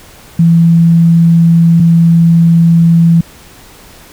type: tone pair in turn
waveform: sine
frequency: 167.2 / 167.2 Hz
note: E3 / E3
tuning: +25 / +25 cents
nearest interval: unison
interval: 0 cents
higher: neither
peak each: -3 dBFS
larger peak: neither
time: 0.39-1.8 / 1.8-3.21 s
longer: neither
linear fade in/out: 5 ms
effects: pink hiss -37 dBFS RMS until 4.12 s